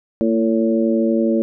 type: harmonic tone with a mistuned harmonic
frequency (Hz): 112.2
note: A2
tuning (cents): +34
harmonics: 2 / 3 / 4 / 5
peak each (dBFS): -17 / -19 / -24 / -22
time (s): 0.21-1.42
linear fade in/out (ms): 0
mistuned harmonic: 2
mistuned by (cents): +24
effects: none